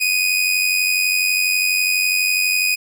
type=tone with amplitude modulation; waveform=sawtooth; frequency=2489 Hz; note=D#7; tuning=in tune; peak=-10 dBFS; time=0-2.76 s; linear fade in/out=20 ms; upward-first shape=sine; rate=92.1 Hz; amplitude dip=50%; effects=none